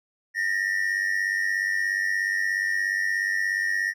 triangle tone pair together, 1801.1 / 1898 Hz, A6 / A#6, +40 / +31 cents, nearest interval minor second, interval 91 cents, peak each -24 dBFS, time 0.34-3.94 s, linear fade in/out 50 ms, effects none

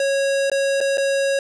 square tone with dropouts, 550 Hz, C#5, 14 cents flat, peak -18 dBFS, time 0-1.39 s, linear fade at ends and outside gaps 2 ms, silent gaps 0.499-0.516 / 0.805-0.811 / 0.973-0.98 s, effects resampled to 24000 Hz + 10-bit

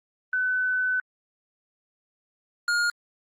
sine / square tone pair in turn, 1507 / 1422.4 Hz, F#6 / F6, +31 / +31 cents, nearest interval minor second, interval 100 cents, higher first, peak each -22 dBFS, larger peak neither, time 0.33-1 / 2.68-2.9 s, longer first, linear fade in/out 2 ms, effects low-pass 8000 Hz 12 dB/octave + Opus 24 kbps

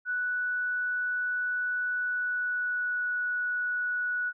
sine tone with pitch glide, 1480 to 1470.6 Hz, F#6 to F#6, 0 to -11 cents, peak -27 dBFS, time 0.05-4.33 s, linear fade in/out 50 ms, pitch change -11 cents, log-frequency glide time 1.93-3.07 s, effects none

